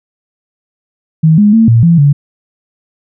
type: tone with pitch steps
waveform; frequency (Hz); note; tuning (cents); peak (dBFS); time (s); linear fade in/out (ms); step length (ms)
sine; 159 / 207.6 / 225 / 115.5 / 168.7 / 143.1; D#3 / G#3 / A3 / A#2 / E3 / D3; +38 / 0 / +39 / -16 / +40 / -45; -3; 1.23-2.13; 10; 150
effects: none